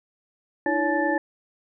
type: tone cluster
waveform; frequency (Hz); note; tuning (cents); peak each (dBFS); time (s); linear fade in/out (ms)
sine; 304.6 / 334.4 / 562 / 855 / 1765; D#4 / E4 / C#5 / A5 / A6; -37 / +25 / +24 / -50 / +5; -27; 0.66-1.18; 2
effects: none